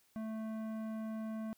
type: tone with tanh clipping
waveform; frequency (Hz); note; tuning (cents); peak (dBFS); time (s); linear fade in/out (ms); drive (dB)
sine; 220; A3; 0; -40; 0.16-1.53; 0; 14
effects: white hiss -71 dBFS RMS until 1.57 s